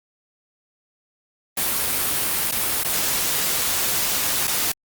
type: noise with dropouts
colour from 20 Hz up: white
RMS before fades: -22 dBFS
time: 1.57-4.72 s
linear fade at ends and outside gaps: 5 ms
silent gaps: 2.513-2.521 / 2.835-2.845 / 4.472-4.477 s
effects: Opus 32 kbps